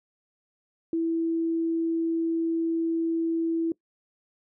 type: tone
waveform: sine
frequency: 329.6 Hz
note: E4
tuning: in tune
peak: -23 dBFS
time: 0.93-3.72 s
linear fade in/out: 2 ms
effects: noise-tail reverb RT60 0.1 s tail -22 dB re dry